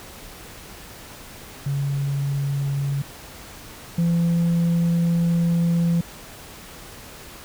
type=tone pair in turn; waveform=sine; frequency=140 / 169.72 Hz; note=C#3 / F3; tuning=+18 / -49 cents; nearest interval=minor third; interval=333 cents; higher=second; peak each=-20 / -14 dBFS; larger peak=second; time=1.66-3.02 / 3.98-6.01 s; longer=second; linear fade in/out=5 ms; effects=tanh soft clip ceiling -16 dBFS + pink hiss -41 dBFS RMS until 7.44 s